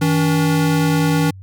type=tone pair together; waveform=square; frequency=159.79 / 285.7 Hz; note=D#3 / D4; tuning=+46 / -48 cents; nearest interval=minor seventh; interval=1006 cents; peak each=-16 / -19 dBFS; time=0.01-1.31 s; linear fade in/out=10 ms; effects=added 95 Hz sine -34 dBFS peak until 1.42 s